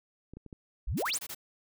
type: clicks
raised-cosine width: 3 ms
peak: -32 / -32 / -34 / -31 dBFS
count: 4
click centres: 0.336 / 0.37 / 0.463 / 0.528 s
type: exponential sweep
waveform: sine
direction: up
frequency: 36.71 to 11310 Hz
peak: -29 dBFS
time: 0.87-1.18 s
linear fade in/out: 10 ms
type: noise bursts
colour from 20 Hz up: white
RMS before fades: -40 dBFS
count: 5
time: 0.97-1.349 s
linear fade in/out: 10 ms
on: 59 ms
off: 21 ms
effects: none